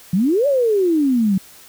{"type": "exponential two-way sweep", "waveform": "sine", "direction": "up then down", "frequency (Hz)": [168.5, 587.3, 184.1], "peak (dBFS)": -13, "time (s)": [0.13, 1.38], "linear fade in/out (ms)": 5, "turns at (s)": 0.47, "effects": ["white hiss -44 dBFS RMS until 1.68 s"]}